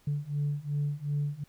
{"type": "beating tone pair", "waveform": "sine", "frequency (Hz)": [144, 146.7], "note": ["D3", "D3"], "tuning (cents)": [-34, -2], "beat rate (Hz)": 2.7, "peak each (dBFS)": [-31, -30], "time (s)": [0.07, 1.44], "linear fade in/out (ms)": 5, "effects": ["tanh soft clip ceiling -23 dBFS", "pink hiss -64 dBFS RMS until 1.48 s"]}